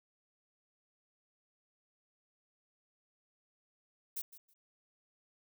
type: noise with echo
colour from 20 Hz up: violet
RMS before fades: -39 dBFS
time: 4.16-4.22 s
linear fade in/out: 10 ms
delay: 160 ms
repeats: 2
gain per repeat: -15 dB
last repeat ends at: 4.54 s
effects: none